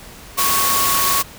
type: tone in noise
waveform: sine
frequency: 1108.7 Hz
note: C#6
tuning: in tune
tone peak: -19 dBFS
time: 0.37-1.23 s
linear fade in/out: 20 ms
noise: white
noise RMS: -18 dBFS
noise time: 0.37-1.23 s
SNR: -4 dB
effects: pink hiss -39 dBFS RMS until 1.38 s